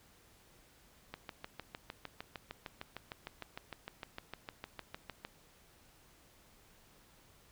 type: click train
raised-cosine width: 0.3 ms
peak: -26 dBFS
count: 28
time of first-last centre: 1.14-5.25 s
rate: 6.57 Hz
effects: pink hiss -64 dBFS RMS until 7.51 s